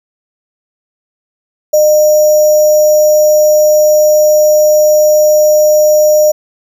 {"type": "tone with sample-and-hold", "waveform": "sine", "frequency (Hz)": 607, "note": "D#5", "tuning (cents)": -43, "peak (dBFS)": -4, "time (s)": [1.73, 6.32], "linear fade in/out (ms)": 10, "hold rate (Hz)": 6300, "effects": []}